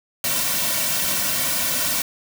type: noise with comb filter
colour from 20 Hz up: white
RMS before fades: -22 dBFS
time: 0.24-2.02 s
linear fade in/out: 2 ms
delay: 2.4 ms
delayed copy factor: -0.8
effects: none